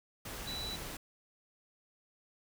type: tone in noise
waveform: sine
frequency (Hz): 3951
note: B7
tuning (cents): 0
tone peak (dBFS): -39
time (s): 0.47-0.76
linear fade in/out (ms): 5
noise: pink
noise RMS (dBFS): -43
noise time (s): 0.25-0.97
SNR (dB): +1
effects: none